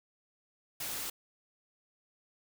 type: noise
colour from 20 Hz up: white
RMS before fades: -38 dBFS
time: 0.8-1.1 s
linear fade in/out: 5 ms
effects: none